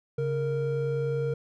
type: tone pair together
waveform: triangle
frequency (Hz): 138.2 / 464.8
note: C#3 / A#4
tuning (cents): -5 / -5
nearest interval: octave + major sixth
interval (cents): 2100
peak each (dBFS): -27 / -26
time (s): 0.18-1.34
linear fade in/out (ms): 5
effects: none